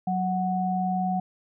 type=tone pair together; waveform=sine; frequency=185 / 740 Hz; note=F#3 / F#5; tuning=0 / 0 cents; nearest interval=2 octaves; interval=2400 cents; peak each=-26 dBFS; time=0.07-1.2 s; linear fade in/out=5 ms; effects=none